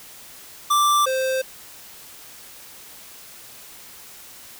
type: tone pair in turn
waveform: square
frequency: 1174.7 / 523.3 Hz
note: D6 / C5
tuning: 0 / 0 cents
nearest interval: octave + major second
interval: 1400 cents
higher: first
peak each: -16 / -21 dBFS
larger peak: first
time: 0.7-1.06 / 1.06-1.42 s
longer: neither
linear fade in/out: 10 ms
effects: white hiss -43 dBFS RMS until 4.59 s